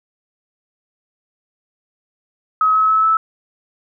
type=tone with pitch steps; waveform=sine; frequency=1276 / 1287.1 / 1298.3 / 1309.6 Hz; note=D#6 / E6 / E6 / E6; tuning=+43 / -42 / -27 / -12 cents; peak=-11 dBFS; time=2.61-3.17 s; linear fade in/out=2 ms; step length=140 ms; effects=none